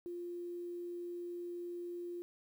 sine tone with quantisation, 349.2 Hz, F4, in tune, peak -40 dBFS, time 0.06-2.22 s, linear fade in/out 0 ms, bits 11, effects none

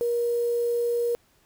sine tone with quantisation, 474.4 Hz, A#4, 30 cents sharp, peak -22 dBFS, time 0.01-1.15 s, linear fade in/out 0 ms, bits 7, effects pink hiss -63 dBFS RMS until 1.45 s

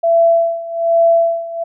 sine tone with tremolo, 670 Hz, E5, 28 cents sharp, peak -7 dBFS, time 0.03-1.64 s, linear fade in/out 10 ms, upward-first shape sine, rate 1.2 Hz, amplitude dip 85%, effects none

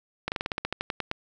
slowing click train, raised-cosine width 0.3 ms, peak -12 dBFS, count 13, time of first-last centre 0.28-1.114 s, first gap 39 ms, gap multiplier 1.1, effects none

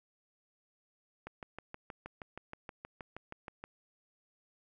click train, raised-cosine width 0.5 ms, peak -28 dBFS, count 16, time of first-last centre 1.27-3.64 s, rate 6.33 Hz, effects none

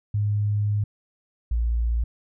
sine tone pair in turn, 103.83 / 57.77 Hz, G#2 / A#1, 0 / -15 cents, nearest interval minor seventh, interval 1015 cents, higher first, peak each -20 dBFS, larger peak neither, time 0.14-0.84 / 1.51-2.04 s, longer first, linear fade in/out 5 ms, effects none

